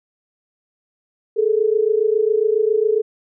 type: tone pair together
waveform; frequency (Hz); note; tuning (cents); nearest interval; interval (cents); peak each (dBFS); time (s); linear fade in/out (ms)
sine; 420.1 / 447.4; G#4 / A4; +20 / +29; minor second; 109; -17; 1.36-3.02; 20
effects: none